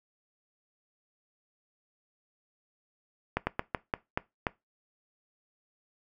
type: slowing click train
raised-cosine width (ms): 0.5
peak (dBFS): -12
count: 7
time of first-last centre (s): 3.37-4.468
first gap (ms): 100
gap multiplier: 1.24
effects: noise-tail reverb RT60 0.2 s tail -20 dB re dry